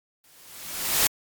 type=noise with exponential growth; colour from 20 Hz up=white; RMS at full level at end=-18 dBFS; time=0.24-1.07 s; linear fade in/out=1 ms; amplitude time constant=180 ms; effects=MP3 96 kbps